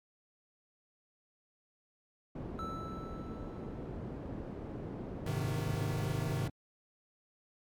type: low-pass noise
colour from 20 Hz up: white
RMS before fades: -42 dBFS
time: 2.35-6.5 s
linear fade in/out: 5 ms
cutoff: 330 Hz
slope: 12 dB/octave
type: tone with exponential decay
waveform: triangle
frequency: 1318.5 Hz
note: E6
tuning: in tune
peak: -36 dBFS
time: 2.59-4.34 s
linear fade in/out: 0 ms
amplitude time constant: 380 ms
type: chord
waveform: square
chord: Ab major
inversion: none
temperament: equal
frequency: 103.83 / 130.81 / 155.56 Hz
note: Ab2 / C3 / Eb3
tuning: 0 / 0 / 0 cents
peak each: -38 dBFS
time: 5.26-6.48 s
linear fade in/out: 5 ms
effects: MP3 96 kbps